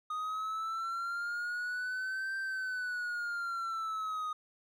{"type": "linear two-way sweep", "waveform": "triangle", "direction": "up then down", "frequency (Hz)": [1238, 1569, 1238], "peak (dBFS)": -32, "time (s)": [0.1, 4.33], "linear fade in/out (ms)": 5, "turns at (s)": 2.37, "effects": []}